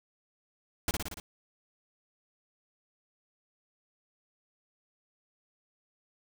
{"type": "noise with echo", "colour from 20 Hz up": "pink", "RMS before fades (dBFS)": -29, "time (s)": [0.88, 0.91], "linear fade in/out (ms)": 2, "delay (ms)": 58, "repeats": 5, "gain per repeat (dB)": -3, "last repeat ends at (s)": 1.2, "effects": []}